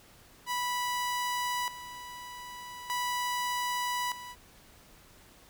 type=tone with tremolo; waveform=sawtooth; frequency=984 Hz; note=B5; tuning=7 cents flat; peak=-26 dBFS; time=0.46-4.36 s; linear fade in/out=50 ms; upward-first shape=square; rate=0.41 Hz; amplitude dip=75%; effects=pink hiss -57 dBFS RMS until 5.49 s